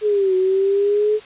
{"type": "linear two-way sweep", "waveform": "sine", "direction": "down then up", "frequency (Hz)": [430.2, 370, 430.2], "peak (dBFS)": -14, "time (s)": [0.01, 1.2], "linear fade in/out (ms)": 50, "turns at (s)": 0.35, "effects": ["white hiss -41 dBFS RMS until 1.25 s", "resampled to 8000 Hz"]}